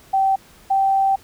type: tone pair in turn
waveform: sine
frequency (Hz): 774 / 778.3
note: G5 / G5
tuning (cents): -22 / -13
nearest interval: unison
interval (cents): 9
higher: second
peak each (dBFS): -14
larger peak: neither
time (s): 0.13-0.36 / 0.7-1.16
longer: second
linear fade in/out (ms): 10
effects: pink hiss -49 dBFS RMS until 1.23 s